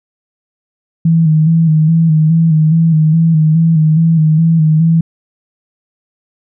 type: tone with vibrato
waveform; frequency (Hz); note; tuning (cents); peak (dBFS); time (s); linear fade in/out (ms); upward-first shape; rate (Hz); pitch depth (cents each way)
sine; 160; D#3; +49; -6; 1.05-5.01; 5; square; 2.4; 46
effects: none